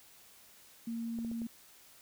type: tone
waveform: sine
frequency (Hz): 230.5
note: A#3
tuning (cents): -19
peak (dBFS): -35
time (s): 0.87-1.47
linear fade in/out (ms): 5
type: clicks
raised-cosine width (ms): 2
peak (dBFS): -35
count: 4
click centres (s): 1.188 / 1.248 / 1.315 / 1.418
effects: white hiss -59 dBFS RMS until 2.01 s